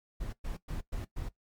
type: noise bursts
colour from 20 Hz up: brown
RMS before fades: -36 dBFS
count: 5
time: 0.2-1.29 s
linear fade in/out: 10 ms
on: 130 ms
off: 110 ms
effects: noise-tail reverb RT60 0.1 s tail -17 dB re dry + MP3 96 kbps